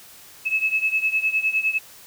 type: beating tone pair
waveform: sine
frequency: 2589 / 2598.8 Hz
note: E7 / E7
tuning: -32 / -25 cents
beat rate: 9.8 Hz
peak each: -21 / -24 dBFS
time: 0.45-1.79 s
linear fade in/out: 20 ms
effects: white hiss -46 dBFS RMS until 2.06 s